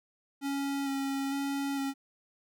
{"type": "tone with vibrato", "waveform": "square", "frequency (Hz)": 276, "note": "C#4", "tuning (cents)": -7, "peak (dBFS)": -31, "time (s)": [0.41, 1.94], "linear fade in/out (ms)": 50, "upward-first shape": "square", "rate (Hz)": 1.1, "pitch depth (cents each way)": 14, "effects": []}